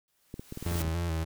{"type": "noise with exponential growth", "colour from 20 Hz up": "white", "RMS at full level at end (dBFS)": -37, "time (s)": [0.08, 0.82], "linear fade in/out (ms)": 0, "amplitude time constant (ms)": 160}
{"type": "clicks", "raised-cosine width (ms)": 3, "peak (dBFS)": -25, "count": 11, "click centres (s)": [0.341, 0.395, 0.524, 0.574, 0.626, 0.665, 0.716, 0.756, 0.809, 0.848, 0.879]}
{"type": "tone with vibrato", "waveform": "35% pulse", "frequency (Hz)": 83.2, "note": "E2", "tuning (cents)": 17, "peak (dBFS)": -27, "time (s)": [0.65, 1.25], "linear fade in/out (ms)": 20, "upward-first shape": "square", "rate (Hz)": 3.4, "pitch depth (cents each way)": 51}
{"effects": []}